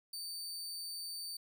sawtooth tone, 4584 Hz, D8, 43 cents flat, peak -38 dBFS, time 0.13-1.37 s, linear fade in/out 5 ms, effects none

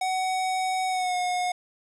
square tone with pitch glide, 749 to 723.1 Hz, F#5 to F#5, +21 to -40 cents, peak -25 dBFS, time 0.01-1.52 s, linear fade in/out 5 ms, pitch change -61 cents, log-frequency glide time 0.88-1.16 s, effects resampled to 24000 Hz + 9-bit

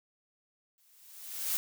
blue noise with exponential growth, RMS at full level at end -29 dBFS, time 0.78-1.57 s, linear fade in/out 0 ms, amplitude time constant 170 ms, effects none

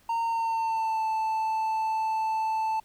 triangle tone with pitch glide, 920 to 881 Hz, A#5 to A5, -23 to +2 cents, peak -23 dBFS, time 0.09-2.8 s, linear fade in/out 5 ms, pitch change -75 cents, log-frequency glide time 0.22-1.05 s, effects pink hiss -61 dBFS RMS until 2.84 s

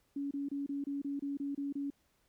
sine tone bursts, 281.4 Hz, C#4, 26 cents sharp, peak -34 dBFS, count 10, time 0.16-1.903 s, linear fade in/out 5 ms, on 150 ms, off 27 ms, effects pink hiss -74 dBFS RMS until 2.28 s

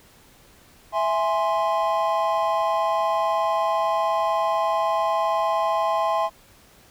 triangle chord, E augmented, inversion none, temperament equal, 659.3 / 830.6 / 1046.5 Hz, E5 / G#5 / B#5, 0 / 0 / 0 cents, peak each -22 / -23 / -22 dBFS, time 0.92-6.3 s, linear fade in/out 50 ms, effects pink hiss -53 dBFS RMS until 6.9 s

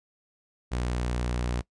sawtooth tone, 60.7 Hz, B1, 29 cents flat, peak -23 dBFS, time 0.71-1.62 s, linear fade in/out 20 ms, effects noise-tail reverb RT60 0.1 s tail -21 dB re dry + resampled to 22050 Hz

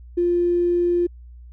triangle tone with tanh clipping, 349.2 Hz, F4, in tune, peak -16 dBFS, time 0.17-1.07 s, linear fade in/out 10 ms, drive 3 dB, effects added 60 Hz sine -39 dBFS peak until 1.52 s

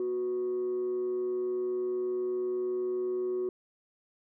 sine tone with frequency modulation, 368.3 Hz, F#4, 8 cents flat, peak -27 dBFS, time 0-3.49 s, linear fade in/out 2 ms, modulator 128 Hz, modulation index 0.22, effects tanh soft clip ceiling -26 dBFS

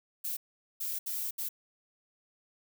violet noise bursts at uneven times, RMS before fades -35 dBFS, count 4, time 0.24-0.37 / 0.8-0.99 / 1.06-1.31 / 1.38-1.49 s, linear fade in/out 10 ms, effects none

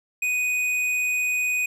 triangle tone with tanh clipping, 2489 Hz, D#7, in tune, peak -23 dBFS, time 0.22-1.66 s, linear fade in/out 5 ms, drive 15 dB, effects none

